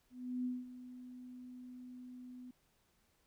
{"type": "tone with ADSR envelope", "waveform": "sine", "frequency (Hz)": 250.2, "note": "B3", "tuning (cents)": 23, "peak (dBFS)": -34, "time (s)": [0.1, 2.51], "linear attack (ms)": 350, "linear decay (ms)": 200, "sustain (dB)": -14, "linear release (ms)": 4, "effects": ["pink hiss -75 dBFS RMS until 3.26 s"]}